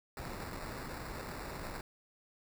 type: noise with sample-and-hold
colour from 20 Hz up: pink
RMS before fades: -43 dBFS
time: 0.17-1.81 s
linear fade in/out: 2 ms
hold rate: 3150 Hz
effects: none